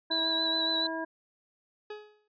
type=harmonic tone; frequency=324.7 Hz; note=E4; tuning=26 cents flat; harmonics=1 / 2 / 3 / 5; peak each=-36 / -37 / -38 / -38 dBFS; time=0.1-1.05 s; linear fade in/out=10 ms
type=tone with vibrato; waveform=sine; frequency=3951 Hz; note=B7; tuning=in tune; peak=-27 dBFS; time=0.11-0.87 s; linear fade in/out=5 ms; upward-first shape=triangle; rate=7.1 Hz; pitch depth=38 cents each way
type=tone with exponential decay; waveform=40% pulse; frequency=421.7 Hz; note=G#4; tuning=26 cents sharp; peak=-35 dBFS; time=1.9-2.28 s; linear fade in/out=5 ms; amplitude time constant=82 ms
effects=resampled to 11025 Hz